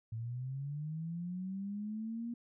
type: linear sweep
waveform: sine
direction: up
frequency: 110 to 238.4 Hz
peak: -37 dBFS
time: 0.12-2.34 s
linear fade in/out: 5 ms
effects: none